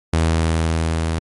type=tone with level ramp; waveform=sawtooth; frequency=81.3 Hz; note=E2; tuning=23 cents flat; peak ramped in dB=-10 to -15 dBFS; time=0.13-1.19 s; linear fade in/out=5 ms; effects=MP3 48 kbps